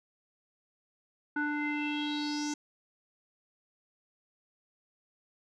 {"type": "tone with low-pass filter sweep", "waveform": "square", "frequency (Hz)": 295.8, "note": "D4", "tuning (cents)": 13, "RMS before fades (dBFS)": -33, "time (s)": [1.36, 2.54], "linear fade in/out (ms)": 5, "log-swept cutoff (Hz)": [1400, 6500], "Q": 6, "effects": []}